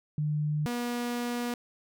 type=tone pair in turn; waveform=sine / sawtooth; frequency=150.3 / 241.1 Hz; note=D3 / B3; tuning=+40 / -41 cents; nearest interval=minor sixth; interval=819 cents; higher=second; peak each=-26 dBFS; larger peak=neither; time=0.18-0.66 / 0.66-1.54 s; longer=second; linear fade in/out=2 ms; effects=none